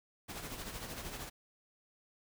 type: noise with tremolo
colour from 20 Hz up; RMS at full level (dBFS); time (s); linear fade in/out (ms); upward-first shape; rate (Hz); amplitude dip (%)
pink; -42; 0.28-1.3; 20; sine; 13; 50
type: clicks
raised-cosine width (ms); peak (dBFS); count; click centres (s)
3; -38; 4; 0.523 / 0.609 / 1.07 / 1.195
effects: none